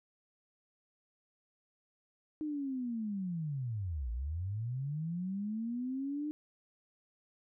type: linear two-way sweep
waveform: sine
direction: down then up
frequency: 311.1 to 55 to 304.3 Hz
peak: -34 dBFS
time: 2.41-6.31 s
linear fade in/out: 0 ms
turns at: 4.11 s
effects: none